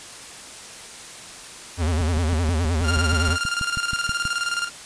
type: tone with vibrato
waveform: square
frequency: 82.3 Hz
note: E2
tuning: 2 cents flat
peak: -20 dBFS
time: 1.77-3.38 s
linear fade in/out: 50 ms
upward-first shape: sine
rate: 9.7 Hz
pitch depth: 140 cents each way
type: click train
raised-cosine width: 5 ms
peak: -18 dBFS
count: 15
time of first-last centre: 2.01-4.254 s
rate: 6.24 Hz
type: tone with tremolo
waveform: sawtooth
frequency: 1399 Hz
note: F6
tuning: 3 cents sharp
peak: -17 dBFS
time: 2.83-4.7 s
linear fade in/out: 50 ms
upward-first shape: square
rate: 19 Hz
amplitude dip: 60%
effects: white hiss -39 dBFS RMS until 4.85 s + resampled to 22050 Hz